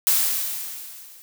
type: noise with level ramp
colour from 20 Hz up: blue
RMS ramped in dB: -17 to -47 dBFS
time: 0.07-1.22 s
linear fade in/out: 0 ms
effects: none